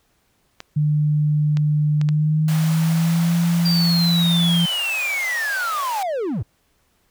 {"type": "clicks", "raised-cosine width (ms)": 0.2, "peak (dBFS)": -15, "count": 4, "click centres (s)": [0.604, 1.571, 2.014, 2.089]}
{"type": "tone with pitch glide", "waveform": "sine", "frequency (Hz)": [150, 170.33], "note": ["D3", "F3"], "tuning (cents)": [37, -43], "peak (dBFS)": -15, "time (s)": [0.76, 4.66], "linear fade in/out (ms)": 10, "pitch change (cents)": 220, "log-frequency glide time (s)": [2.04, 3.35]}
{"type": "high-pass noise", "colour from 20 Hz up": "pink", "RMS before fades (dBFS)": -33, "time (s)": [2.48, 6.03], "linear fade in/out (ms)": 2, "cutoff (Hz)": 560, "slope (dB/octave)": 48}
{"type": "linear sweep", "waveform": "triangle", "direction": "down", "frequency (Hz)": [4771, 79.7], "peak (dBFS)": -19, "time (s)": [3.65, 6.43], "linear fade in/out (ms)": 10}
{"effects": ["pink hiss -64 dBFS RMS until 7.1 s"]}